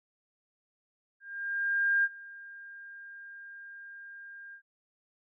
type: tone with ADSR envelope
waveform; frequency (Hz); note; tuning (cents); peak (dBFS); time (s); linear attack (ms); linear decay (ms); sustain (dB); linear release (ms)
sine; 1605; G6; +40; -22; 1.2-4.62; 840; 41; -22; 84
effects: none